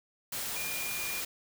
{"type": "tone in noise", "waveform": "sine", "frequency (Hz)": 2416, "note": "D7", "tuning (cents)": 48, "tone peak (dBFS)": -38, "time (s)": [0.56, 1.21], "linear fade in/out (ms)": 5, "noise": "white", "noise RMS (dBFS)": -36, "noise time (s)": [0.32, 1.25], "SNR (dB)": -5, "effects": []}